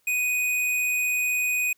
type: tone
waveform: square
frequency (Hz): 2489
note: D#7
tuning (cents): 0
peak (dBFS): -23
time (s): 0.07-1.73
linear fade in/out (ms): 5
effects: white hiss -68 dBFS RMS until 1.77 s